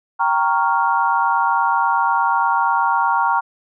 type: chord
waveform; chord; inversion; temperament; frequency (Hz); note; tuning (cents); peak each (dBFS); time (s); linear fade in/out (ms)
sine; G half-diminished seventh; none; equal; 784 / 932.3 / 1108.7 / 1396.9; G5 / Bb5 / Db6 / F6; 0 / 0 / 0 / 0; -22 / -17 / -21 / -22; 0.19-3.41; 20
effects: none